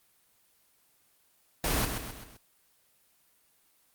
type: noise with echo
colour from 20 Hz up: pink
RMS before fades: -28 dBFS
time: 1.64-1.85 s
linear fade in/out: 2 ms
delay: 130 ms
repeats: 4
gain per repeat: -6 dB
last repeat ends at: 2.37 s
effects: white hiss -67 dBFS RMS until 3.94 s + Opus 24 kbps